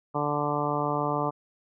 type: harmonic tone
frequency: 146.83 Hz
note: D3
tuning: in tune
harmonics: 1 / 2 / 3 / 4 / 5 / 6 / 7 / 8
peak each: -33 / -33 / -33 / -33 / -33 / -33 / -33 / -33 dBFS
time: 0.14-1.31 s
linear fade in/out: 20 ms
effects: none